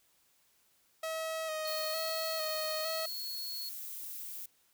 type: tone with vibrato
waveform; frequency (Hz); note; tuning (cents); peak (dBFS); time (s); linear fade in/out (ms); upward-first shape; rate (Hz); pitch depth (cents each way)
sawtooth; 634; D#5; +32; -31; 1.03-3.06; 5; square; 1.1; 23
type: tone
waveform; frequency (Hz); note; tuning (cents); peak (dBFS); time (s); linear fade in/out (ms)
triangle; 4347; C#8; -35; -38; 1.65-3.69; 2
type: noise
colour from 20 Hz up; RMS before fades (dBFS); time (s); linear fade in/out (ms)
violet; -43; 1.67-4.46; 5
effects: white hiss -70 dBFS RMS until 4.73 s